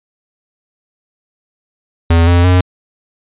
square tone with pitch steps, 83.7 / 87.1 / 90.65 Hz, E2 / F2 / F#2, +27 / -4 / -35 cents, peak -7 dBFS, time 2.1-2.61 s, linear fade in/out 5 ms, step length 170 ms, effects resampled to 8000 Hz

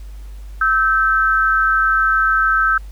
sine tone pair together, 1305.1 / 1552 Hz, E6 / G6, -18 / -18 cents, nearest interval minor third, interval 300 cents, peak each -15 dBFS, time 0.61-2.78 s, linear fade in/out 5 ms, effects added 50 Hz sine -30 dBFS peak until 2.91 s + pink hiss -51 dBFS RMS until 2.91 s

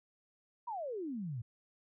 sine exponential sweep, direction down, 1001 to 108 Hz, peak -37 dBFS, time 0.67-1.42 s, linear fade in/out 10 ms, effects none

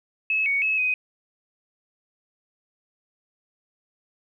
sine tone with pitch steps, 2587 / 2231 / 2583 / 2508 Hz, E7 / C#7 / E7 / D#7, -33 / +11 / -36 / +13 cents, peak -20 dBFS, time 0.3-0.94 s, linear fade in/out 2 ms, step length 160 ms, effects 10-bit

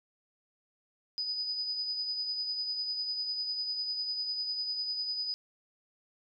sine tone with tremolo, 4978 Hz, D#8, in tune, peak -30 dBFS, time 1.18-5.34 s, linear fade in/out 0 ms, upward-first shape sine, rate 10 Hz, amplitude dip 40%, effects none

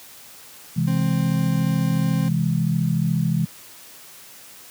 sine chord, C augmented, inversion none, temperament equal, 130.81 / 164.81 / 207.7 Hz, C3 / E3 / G#3, 0 / 0 / 0 cents, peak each -23 / -20 / -25 dBFS, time 0.76-3.46 s, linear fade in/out 10 ms
40% pulse tone, 262.7 Hz, C4, 7 cents sharp, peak -27 dBFS, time 0.87-2.29 s, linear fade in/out 10 ms
effects white hiss -44 dBFS RMS until 4.7 s + high-pass 80 Hz 12 dB/octave

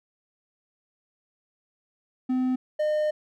triangle tone pair in turn, 255.7 / 608.2 Hz, C4 / D#5, -40 / -40 cents, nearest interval octave + minor third, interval 1500 cents, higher second, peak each -20 dBFS, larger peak neither, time 2.29-2.56 / 2.79-3.11 s, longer second, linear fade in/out 10 ms, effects none

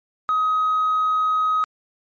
triangle tone with tanh clipping, 1262 Hz, D#6, 24 cents sharp, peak -17 dBFS, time 0.29-1.64 s, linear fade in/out 0 ms, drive 5 dB, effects MP3 32 kbps

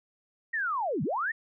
sine linear two-way sweep, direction down then up, 1901 to 123.47 to 1901 Hz, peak -27 dBFS, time 0.53-1.32 s, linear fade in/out 10 ms, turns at 1.03 s, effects none

